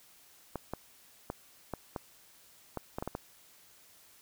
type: clicks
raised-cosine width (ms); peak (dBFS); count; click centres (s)
1; -21; 10; 0.557 / 0.736 / 1.301 / 1.737 / 1.962 / 2.773 / 2.985 / 3.025 / 3.076 / 3.151
effects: white hiss -60 dBFS RMS until 4.21 s